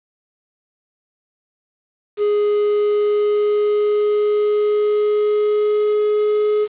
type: tone with pitch glide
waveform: triangle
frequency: 415.3 to 421.8 Hz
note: G#4 to G#4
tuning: 0 to +27 cents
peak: -12 dBFS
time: 2.17-6.68 s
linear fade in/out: 50 ms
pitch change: +27 cents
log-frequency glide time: 2.41-6.53 s
effects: resampled to 8000 Hz + 7-bit